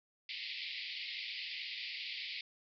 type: band-pass noise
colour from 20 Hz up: pink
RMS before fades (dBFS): -43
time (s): 0.29-2.41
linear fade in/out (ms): 2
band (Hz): 2000 to 4900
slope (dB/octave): 96
effects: none